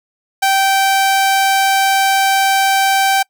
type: tone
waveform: sawtooth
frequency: 778 Hz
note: G5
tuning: 13 cents flat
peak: -7 dBFS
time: 0.42-3.23 s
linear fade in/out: 10 ms
effects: noise-tail reverb RT60 0.1 s tail -26 dB re dry